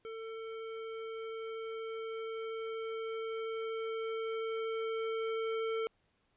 square tone with level ramp, 447.9 Hz, A4, 31 cents sharp, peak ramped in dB -42 to -33 dBFS, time 0.05-5.87 s, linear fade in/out 0 ms, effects pink hiss -75 dBFS RMS until 6.36 s + resampled to 8000 Hz

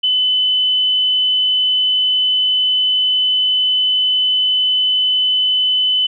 sine tone, 3017 Hz, F#7, 33 cents sharp, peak -12 dBFS, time 0.03-6.07 s, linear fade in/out 10 ms, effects none

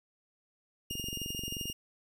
sawtooth tone with tremolo, 2835 Hz, F7, 25 cents sharp, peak -32 dBFS, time 0.9-1.73 s, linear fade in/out 5 ms, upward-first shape sine, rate 13 Hz, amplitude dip 40%
click train, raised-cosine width 3 ms, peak -28 dBFS, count 19, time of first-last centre 0.91-1.699 s, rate 22.8 Hz
effects none

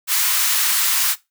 white high-pass noise, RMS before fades -18 dBFS, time 0.07-1.16 s, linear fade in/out 50 ms, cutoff 1000 Hz, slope 24 dB/octave, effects noise-tail reverb RT60 0.2 s tail -18 dB re dry

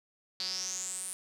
sawtooth tone with band-pass filter sweep, 185.9 Hz, F#3, 8 cents sharp, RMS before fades -37 dBFS, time 0.4-1.13 s, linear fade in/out 0 ms, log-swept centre 4500 to 9800 Hz, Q 9.3, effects none

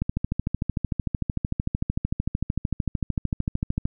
click train, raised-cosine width 5 ms, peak -11 dBFS, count 52, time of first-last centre 0.02-3.855 s, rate 13.3 Hz, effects none

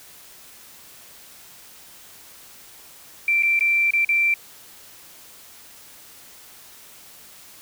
sine tone with dropouts, 2349 Hz, D7, in tune, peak -16 dBFS, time 3.28-4.34 s, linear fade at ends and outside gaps 2 ms, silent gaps 3.425-3.432 / 3.592-3.608 / 3.907-3.935 / 4.048-4.09 s, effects white hiss -46 dBFS RMS until 7.61 s

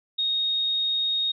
sine tone, 3729 Hz, A#7, in tune, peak -22 dBFS, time 0.18-1.32 s, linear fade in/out 10 ms, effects none

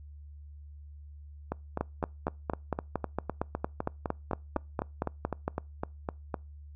two click trains, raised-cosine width 1 ms, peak -15 / -17 dBFS, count 17 / 20, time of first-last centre 1.81-5.48 / 1.52-6.342 s, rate 4.36 / 3.94 Hz, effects noise-tail reverb RT60 0.3 s tail -26 dB re dry + added 73 Hz sine -45 dBFS peak until 6.75 s

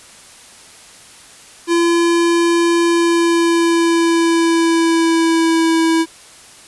square tone with pitch glide, 340 to 326.9 Hz, F4 to E4, -46 to -14 cents, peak -12 dBFS, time 1.67-6.06 s, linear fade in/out 50 ms, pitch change -68 cents, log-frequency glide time 2.86-5.81 s, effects white hiss -41 dBFS RMS until 6.67 s + resampled to 24000 Hz

